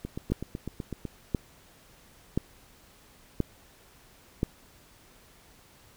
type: two click trains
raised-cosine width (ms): 3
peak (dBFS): -21 / -12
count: 9 / 5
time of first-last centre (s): 0.05-1.053 / 0.32-4.431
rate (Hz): 7.98 / 0.973
effects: pink hiss -57 dBFS RMS until 5.96 s